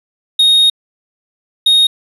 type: tone pair in turn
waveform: triangle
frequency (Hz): 3726 / 3726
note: A#7 / A#7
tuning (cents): -2 / -2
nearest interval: unison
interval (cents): 0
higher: neither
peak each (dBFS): -5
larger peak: neither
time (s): 0.39-0.7 / 1.66-1.87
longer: first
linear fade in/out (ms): 5
effects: resampled to 32000 Hz + 7-bit